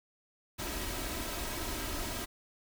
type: noise with comb filter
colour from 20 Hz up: pink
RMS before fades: -37 dBFS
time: 0.58-2.26 s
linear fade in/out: 20 ms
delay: 3.1 ms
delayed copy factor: +0.55
effects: none